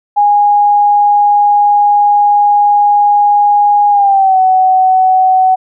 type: tone with pitch glide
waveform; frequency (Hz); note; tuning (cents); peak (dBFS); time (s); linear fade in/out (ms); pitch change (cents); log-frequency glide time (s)
sine; 823 to 750.3; G#5 to F#5; -16 to +24; -5; 0.16-5.56; 20; -160; 3.9-4.39
effects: none